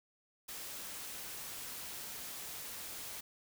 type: noise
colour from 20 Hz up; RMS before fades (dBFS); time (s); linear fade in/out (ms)
white; -45; 0.48-3.21; 10
effects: none